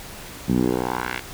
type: tone with band-pass filter sweep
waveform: 10% pulse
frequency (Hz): 61.74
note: B1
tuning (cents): 0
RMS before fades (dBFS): -23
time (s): 0.48-1.2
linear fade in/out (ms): 10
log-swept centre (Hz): 180 to 2400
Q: 1.7
effects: pink hiss -38 dBFS RMS until 1.33 s